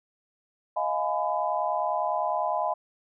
sine chord, F half-diminished seventh, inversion third, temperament just, 628.6 / 698.5 / 838.1 / 1005.8 Hz, Eb5 / F5 / Ab5 / Cb6, +18 / 0 / +16 / +31 cents, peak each -30 dBFS, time 0.76-2.74 s, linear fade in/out 10 ms, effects none

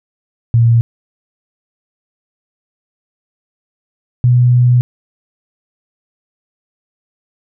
sine tone pair in turn, 116.54 / 123.25 Hz, A#2 / B2, 0 / -3 cents, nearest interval minor second, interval 97 cents, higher second, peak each -6 dBFS, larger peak neither, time 0.54-0.81 / 4.24-4.81 s, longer second, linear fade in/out 0 ms, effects none

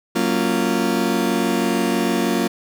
35% pulse chord, Gb major seventh, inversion none, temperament just, 185 / 231.2 / 277.5 / 346.9 Hz, Gb3 / Bb3 / Db4 / F4, 0 / -14 / +2 / -12 cents, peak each -23 / -20 / -23 / -21 dBFS, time 0.15-2.48 s, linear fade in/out 10 ms, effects none

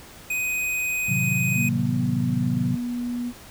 square tone, 2500 Hz, D#7, 8 cents sharp, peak -24 dBFS, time 0.3-1.69 s, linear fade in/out 5 ms
sine chord, A diminished seventh, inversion none, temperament equal, 110 / 130.81 / 155.56 / 185 Hz, A2 / C3 / Eb3 / Gb3, 0 / 0 / 0 / 0 cents, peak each -30 / -25 / -30 / -27 dBFS, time 1.08-2.76 s, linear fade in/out 10 ms
sine tone with pitch glide, 231.9 to 242.6 Hz, A#3 to B3, -9 to -31 cents, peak -25 dBFS, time 1.54-3.33 s, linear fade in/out 50 ms, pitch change +78 cents, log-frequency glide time 1.74-1.94 s
effects pink hiss -45 dBFS RMS until 3.5 s

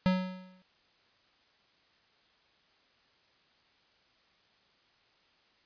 square tone with exponential decay, 185 Hz, F#3, in tune, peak -22 dBFS, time 0.06-0.62 s, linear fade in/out 0 ms, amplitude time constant 120 ms, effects white hiss -67 dBFS RMS until 5.65 s + resampled to 11025 Hz

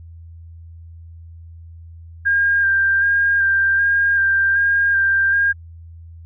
sine tone with vibrato, 1600 Hz, G6, 35 cents sharp, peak -13 dBFS, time 2.25-5.53 s, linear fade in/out 20 ms, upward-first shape square, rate 1.3 Hz, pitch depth 17 cents each way, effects added 83 Hz sine -36 dBFS peak until 6.25 s

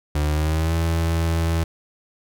35% pulse tone with pitch glide, 74.8 to 82.52 Hz, D2 to E2, +32 to +2 cents, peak -17 dBFS, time 0.15-1.64 s, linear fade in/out 5 ms, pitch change +170 cents, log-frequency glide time 0.27-0.76 s, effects none

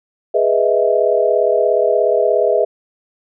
sine chord, E major seventh, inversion first, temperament equal with one note detuned, 415.3 / 491.6 / 622.3 / 659.3 Hz, G#4 / B4 / D#5 / E5, 0 / -8 / 0 / 0 cents, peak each -17 dBFS, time 0.34-2.65 s, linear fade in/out 10 ms, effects none

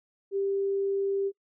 sine tone, 394.2 Hz, G4, 10 cents sharp, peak -25 dBFS, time 0.31-1.32 s, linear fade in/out 50 ms, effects noise-tail reverb RT60 0.1 s tail -24 dB re dry

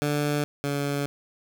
15% pulse tone pair in turn, 146.83 / 142.4 Hz, D3 / C#3, 0 / +47 cents, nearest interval minor second, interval 53 cents, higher first, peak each -17 / -19 dBFS, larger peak first, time 0.02-0.44 / 0.64-1.06 s, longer neither, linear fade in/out 0 ms, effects none

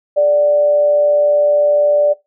sine tone with amplitude modulation, 587.3 Hz, D5, in tune, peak -7 dBFS, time 0.16-2.14 s, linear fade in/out 20 ms, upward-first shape sine, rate 165 Hz, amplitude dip 30%, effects noise-tail reverb RT60 0.2 s tail -20 dB re dry

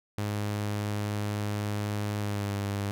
sawtooth tone with pitch glide, 103.83 to 100.7 Hz, G#2 to G2, 0 to +47 cents, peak -25 dBFS, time 0.18-2.91 s, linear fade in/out 0 ms, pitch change -53 cents, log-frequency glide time 2.2-2.51 s, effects none

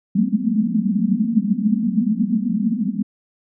white band-pass noise, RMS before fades -19 dBFS, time 0.15-3.03 s, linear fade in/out 10 ms, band 190 to 240 Hz, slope 96 dB/octave, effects none

